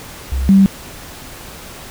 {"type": "tone pair in turn", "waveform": "sine", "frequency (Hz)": [65.8, 194.46], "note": ["C2", "G3"], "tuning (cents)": [10, -14], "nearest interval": "octave + perfect fifth", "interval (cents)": 1876, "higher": "second", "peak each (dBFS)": [-15, -5], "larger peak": "second", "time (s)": [[0.32, 0.49], [0.49, 0.66]], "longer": "neither", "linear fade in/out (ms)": 0, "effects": ["pink hiss -34 dBFS RMS until 1.9 s"]}